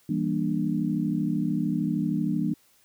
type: chord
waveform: sine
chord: E half-diminished seventh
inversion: none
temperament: just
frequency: 164.81 / 197.78 / 237.3 / 296.7 Hz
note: E3 / G3 / Bb3 / D4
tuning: 0 / +16 / +31 / +18 cents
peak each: -29 dBFS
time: 0.09-2.54 s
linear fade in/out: 5 ms
effects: white hiss -62 dBFS RMS until 2.84 s